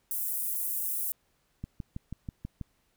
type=high-pass noise; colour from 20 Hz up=pink; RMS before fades=-32 dBFS; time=0.11-1.12 s; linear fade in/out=0 ms; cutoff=11000 Hz; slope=24 dB/octave
type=click train; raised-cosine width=5 ms; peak=-24 dBFS; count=7; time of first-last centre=1.64-2.612 s; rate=6.17 Hz
effects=pink hiss -72 dBFS RMS until 2.96 s